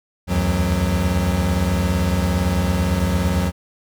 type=tone cluster; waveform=square; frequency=71.9 / 80.6 / 89.6 / 161.1 / 182.5 Hz; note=D2 / E2 / F2 / E3 / F#3; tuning=-36 / -38 / +45 / -39 / -24 cents; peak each=-24 / -30 / -22 / -30 / -22 dBFS; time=0.27-3.52 s; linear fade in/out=50 ms; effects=none

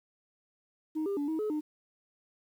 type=tone with pitch steps; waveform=sine; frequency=311.9 / 398.8 / 288.2 / 317.7 / 426.2 / 303.6 Hz; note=D#4 / G4 / D4 / D#4 / G#4 / D#4; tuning=+4 / +30 / -33 / +36 / +45 / -42 cents; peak=-27 dBFS; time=0.95-1.61 s; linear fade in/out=20 ms; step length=110 ms; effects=tanh soft clip ceiling -28 dBFS + 10-bit

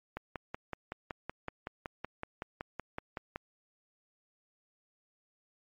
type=click train; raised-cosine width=0.5 ms; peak=-22 dBFS; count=18; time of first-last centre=0.17-3.359 s; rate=5.33 Hz; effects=MP3 48 kbps

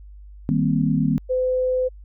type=chord; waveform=sine; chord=C minor seventh; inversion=first; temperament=equal; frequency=155.56 / 196 / 233.1 / 261.6 Hz; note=Eb3 / G3 / Bb3 / C4; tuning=0 / 0 / 0 / 0 cents; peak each=-21 / -24 / -23 / -23 dBFS; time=0.49-1.18 s; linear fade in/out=0 ms
type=tone; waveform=sine; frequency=510 Hz; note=C5; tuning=44 cents flat; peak=-18 dBFS; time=1.29-1.89 s; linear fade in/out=20 ms
effects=added 50 Hz sine -39 dBFS peak until 2.04 s

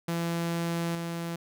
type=tone with level steps; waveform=sawtooth; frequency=168.8 Hz; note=E3; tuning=41 cents sharp; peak=-24 / -28 dBFS; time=0.08-1.36 s; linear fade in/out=5 ms; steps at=0.95 s; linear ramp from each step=2 ms; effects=none

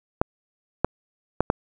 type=clicks; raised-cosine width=1 ms; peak=-4 dBFS; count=4; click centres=0.215 / 0.846 / 1.406 / 1.501 s; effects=none

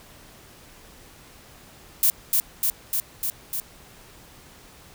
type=noise with echo; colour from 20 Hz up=violet; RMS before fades=-18 dBFS; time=2.03-2.1 s; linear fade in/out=0 ms; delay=300 ms; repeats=5; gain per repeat=-2 dB; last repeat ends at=3.6 s; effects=pink hiss -49 dBFS RMS until 4.94 s

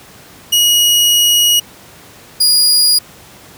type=tone pair in turn; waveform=sawtooth; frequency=2900 / 4877 Hz; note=F#7 / D#8; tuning=-35 / -35 cents; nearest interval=major sixth; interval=900 cents; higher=second; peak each=-5 dBFS; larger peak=neither; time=0.52-1.6 / 2.4-2.99 s; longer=first; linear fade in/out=10 ms; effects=pink hiss -39 dBFS RMS until 3.57 s + high-pass 80 Hz 12 dB/octave

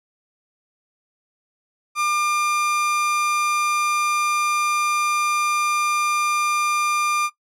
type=tone; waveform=30% pulse; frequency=1200 Hz; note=D6; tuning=37 cents sharp; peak=-16 dBFS; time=1.95-7.3 s; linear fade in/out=50 ms; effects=noise-tail reverb RT60 0.1 s tail -17 dB re dry + low-pass 12000 Hz 12 dB/octave

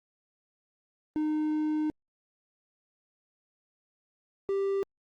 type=tone pair in turn; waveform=triangle; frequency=306.7 / 393.1 Hz; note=D#4 / G4; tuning=-25 / +5 cents; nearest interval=major third; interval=430 cents; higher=second; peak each=-24 dBFS; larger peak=neither; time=1.16-1.9 / 4.49-4.83 s; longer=first; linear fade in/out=0 ms; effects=Opus 32 kbps

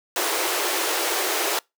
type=high-pass noise; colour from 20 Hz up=pink; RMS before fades=-24 dBFS; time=0.16-1.59 s; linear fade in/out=2 ms; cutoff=320 Hz; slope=96 dB/octave; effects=noise-tail reverb RT60 0.2 s tail -26 dB re dry

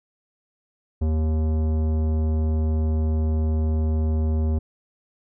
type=tone with tanh clipping; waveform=sine; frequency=78.4 Hz; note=D#2; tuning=14 cents sharp; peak=-21 dBFS; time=1.01-4.59 s; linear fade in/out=10 ms; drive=15 dB; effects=none

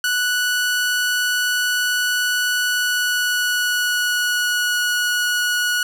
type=tone with pitch glide; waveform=sawtooth; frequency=1477 to 1461.7 Hz; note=F#6 to F#6; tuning=-3 to -22 cents; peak=-14 dBFS; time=0.04-5.83 s; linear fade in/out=2 ms; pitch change=-19 cents; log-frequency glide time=2.61-4.74 s; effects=none

